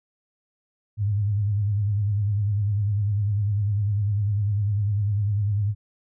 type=tone with vibrato; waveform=sine; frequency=102.7 Hz; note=G#2; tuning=19 cents flat; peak=-20 dBFS; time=0.97-5.75 s; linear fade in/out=50 ms; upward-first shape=sine; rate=10 Hz; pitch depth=82 cents each way; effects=none